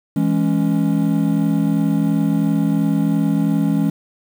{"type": "chord", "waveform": "triangle", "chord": "C# minor", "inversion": "first", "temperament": "equal", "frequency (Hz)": [164.81, 207.7, 277.2], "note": ["E3", "G#3", "C#4"], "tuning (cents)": [0, 0, 0], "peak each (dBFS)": -17, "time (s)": [0.16, 3.9], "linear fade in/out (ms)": 5, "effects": ["7-bit"]}